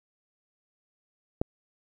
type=click; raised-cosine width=2 ms; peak=-12 dBFS; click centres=1.415 s; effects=9-bit